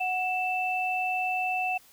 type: tone pair together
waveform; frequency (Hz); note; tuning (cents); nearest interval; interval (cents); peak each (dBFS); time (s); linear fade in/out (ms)
sine; 740 / 2652; F#5 / E7; 0 / +10; octave + minor seventh; 2210; -28 / -29; 0-1.78; 10
effects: white hiss -57 dBFS RMS until 1.92 s